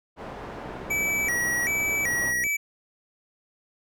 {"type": "low-pass noise", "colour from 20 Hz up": "white", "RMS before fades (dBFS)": -38, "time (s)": [0.16, 2.34], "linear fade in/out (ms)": 50, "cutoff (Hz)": 910, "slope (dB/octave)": 12}
{"type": "click train", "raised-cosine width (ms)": 2, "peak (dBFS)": -29, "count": 115, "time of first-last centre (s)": [0.66, 2.467], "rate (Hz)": 63.1}
{"type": "tone with vibrato", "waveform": "square", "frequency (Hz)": 2100, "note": "C7", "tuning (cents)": 6, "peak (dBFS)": -24, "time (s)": [0.9, 2.57], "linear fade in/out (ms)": 10, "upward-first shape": "square", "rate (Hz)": 1.3, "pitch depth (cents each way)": 160}
{"effects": []}